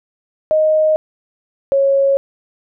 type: tone pair in turn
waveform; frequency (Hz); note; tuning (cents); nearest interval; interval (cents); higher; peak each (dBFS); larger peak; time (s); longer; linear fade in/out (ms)
sine; 622.3 / 549.9; D#5 / C#5; 0 / -14; major second; 214; first; -10; neither; 0.51-0.96 / 1.72-2.17; neither; 0
effects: none